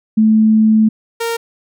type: tone pair in turn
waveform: sine / sawtooth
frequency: 218.2 / 462.3 Hz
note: A3 / A#4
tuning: -14 / -14 cents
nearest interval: octave + minor second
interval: 1300 cents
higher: second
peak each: -7 / -13 dBFS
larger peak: first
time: 0.17-0.89 / 1.2-1.37 s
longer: first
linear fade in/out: 10 ms
effects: none